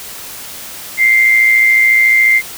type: tone with amplitude modulation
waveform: sine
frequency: 2093 Hz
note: C7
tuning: in tune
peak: -4 dBFS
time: 0.97-2.42 s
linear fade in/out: 50 ms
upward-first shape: sine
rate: 114 Hz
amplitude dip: 50%
effects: white hiss -29 dBFS RMS until 2.57 s

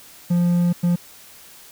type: tone bursts at uneven times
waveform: triangle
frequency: 174.61 Hz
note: F3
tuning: in tune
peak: -13 dBFS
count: 2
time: 0.3-0.73 / 0.83-0.96 s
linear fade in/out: 10 ms
effects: white hiss -45 dBFS RMS until 1.71 s

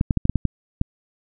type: clicks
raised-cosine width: 5 ms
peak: -6 dBFS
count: 8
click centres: 0.011 / 0.108 / 0.173 / 0.254 / 0.296 / 0.357 / 0.453 / 0.814 s
effects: none

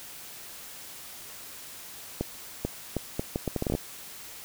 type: accelerating click train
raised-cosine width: 2 ms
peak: -14 dBFS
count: 13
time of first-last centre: 2.21-3.751 s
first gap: 440 ms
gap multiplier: 0.72
effects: white hiss -44 dBFS RMS until 4.44 s

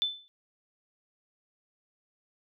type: tone with exponential decay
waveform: sine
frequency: 3520 Hz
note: A7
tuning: in tune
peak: -22 dBFS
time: 0.02-0.28 s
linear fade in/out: 0 ms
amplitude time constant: 56 ms
effects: none

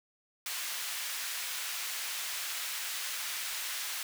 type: high-pass noise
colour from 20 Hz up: pink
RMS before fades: -37 dBFS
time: 0.46-4.03 s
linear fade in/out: 2 ms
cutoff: 1800 Hz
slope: 12 dB/octave
effects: none

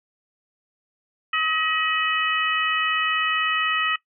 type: harmonic tone with a mistuned harmonic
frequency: 636 Hz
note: D#5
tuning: 38 cents sharp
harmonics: 2 / 3 / 4 / 5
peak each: -24 / -26 / -27 / -28 dBFS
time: 1.33-3.96 s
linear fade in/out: 5 ms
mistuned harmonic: 5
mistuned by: -110 cents
effects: noise-tail reverb RT60 0.1 s tail -19 dB re dry

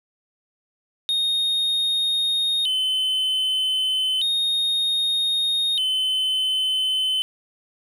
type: tone with vibrato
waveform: triangle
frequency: 3362 Hz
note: G#7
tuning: 20 cents sharp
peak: -18 dBFS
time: 1.09-7.22 s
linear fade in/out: 0 ms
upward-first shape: square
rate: 0.32 Hz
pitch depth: 170 cents each way
effects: none

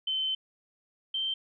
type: tone pair in turn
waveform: sine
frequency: 3073 / 3127 Hz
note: G7 / G7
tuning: -35 / -5 cents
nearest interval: unison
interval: 30 cents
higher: second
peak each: -27 / -28 dBFS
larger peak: first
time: 0.07-0.35 / 1.14-1.34 s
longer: first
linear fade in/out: 5 ms
effects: none

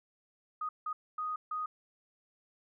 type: tone bursts at uneven times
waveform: sine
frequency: 1244.5 Hz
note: D#6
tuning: in tune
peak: -33 dBFS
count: 4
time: 0.61-0.69 / 0.86-0.93 / 1.18-1.36 / 1.51-1.66 s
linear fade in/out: 5 ms
effects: none

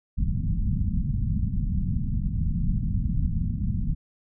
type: low-pass noise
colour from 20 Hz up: pink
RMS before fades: -25 dBFS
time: 0.17-3.95 s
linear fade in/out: 20 ms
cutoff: 220 Hz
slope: 48 dB/octave
effects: none

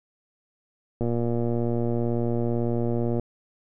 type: click train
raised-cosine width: 2 ms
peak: -14 dBFS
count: 259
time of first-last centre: 1.01-3.196 s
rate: 118 Hz
effects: none

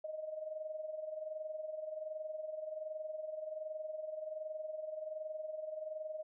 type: tone with amplitude modulation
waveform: sine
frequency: 622.3 Hz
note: D#5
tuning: in tune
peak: -37 dBFS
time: 0.04-6.23 s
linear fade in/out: 5 ms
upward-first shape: sine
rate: 21.3 Hz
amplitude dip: 65%
effects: none

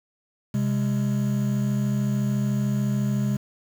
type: tone pair together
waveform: triangle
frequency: 130.81 / 204.6 Hz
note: C3 / G#3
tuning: 0 / -26 cents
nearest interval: minor sixth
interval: 774 cents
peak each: -22 / -22 dBFS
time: 0.54-3.37 s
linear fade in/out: 5 ms
effects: 7-bit

